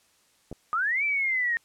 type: clicks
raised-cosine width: 2 ms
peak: -25 dBFS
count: 2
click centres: 0.515 / 0.527 s
type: linear two-way sweep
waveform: sine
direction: up then down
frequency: 1200 to 2348 to 1839 Hz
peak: -23 dBFS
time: 0.73-1.57 s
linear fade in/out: 0 ms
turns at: 1.04 s
effects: white hiss -64 dBFS RMS until 1.64 s + low-pass 10000 Hz 12 dB/octave